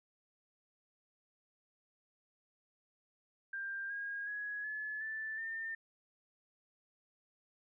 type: tone with pitch steps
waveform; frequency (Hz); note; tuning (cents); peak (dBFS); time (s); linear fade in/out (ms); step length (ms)
sine; 1590 / 1630.9 / 1672.9 / 1716 / 1760.1 / 1805.5; G6 / G#6 / G#6 / A6 / A6 / A6; +24 / -32 / +12 / -44 / 0 / +44; -38; 3.53-5.75; 5; 370
effects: none